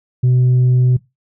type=tone; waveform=sine; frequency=125.9 Hz; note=B2; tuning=34 cents sharp; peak=-7 dBFS; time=0.23-0.97 s; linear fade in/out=10 ms; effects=noise-tail reverb RT60 0.2 s tail -19 dB re dry + tanh soft clip ceiling -8 dBFS

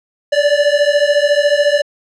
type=beating tone pair; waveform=square; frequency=575 / 589 Hz; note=D5 / D5; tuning=-37 / +5 cents; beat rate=14 Hz; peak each=-14 dBFS; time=0.32-1.82 s; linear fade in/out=10 ms; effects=low-pass 5000 Hz 12 dB/octave

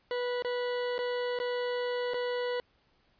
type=tone with dropouts; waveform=40% pulse; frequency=490.7 Hz; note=B4; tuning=11 cents flat; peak=-29 dBFS; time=0.11-2.6 s; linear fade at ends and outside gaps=1 ms; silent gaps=0.423-0.447 / 0.981-0.989 / 1.389-1.4 / 2.136-2.142 s; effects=pink hiss -69 dBFS RMS until 3.19 s + resampled to 11025 Hz

